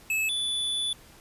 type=tone pair in turn; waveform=square; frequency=2600 / 3471 Hz; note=E7 / A7; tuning=-24 / -24 cents; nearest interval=perfect fourth; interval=500 cents; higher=second; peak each=-25 / -27 dBFS; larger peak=first; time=0.1-0.29 / 0.29-0.93 s; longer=second; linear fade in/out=2 ms; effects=pink hiss -53 dBFS RMS until 1.2 s + resampled to 32000 Hz